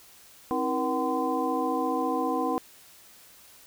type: tone cluster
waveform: sine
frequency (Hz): 265 / 319.6 / 477.2 / 757 / 1027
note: C4 / D#4 / A#4 / F#5 / C6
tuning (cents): +22 / +47 / +41 / +39 / -33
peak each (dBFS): -31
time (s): 0.51-2.58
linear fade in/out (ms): 0
effects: white hiss -53 dBFS RMS until 3.66 s